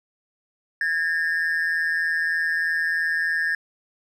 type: ring-modulated tone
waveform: triangle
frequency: 1724 Hz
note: A6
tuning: 36 cents flat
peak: -15 dBFS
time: 0.81-3.55 s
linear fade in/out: 2 ms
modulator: 81.6 Hz
effects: tanh soft clip ceiling -14 dBFS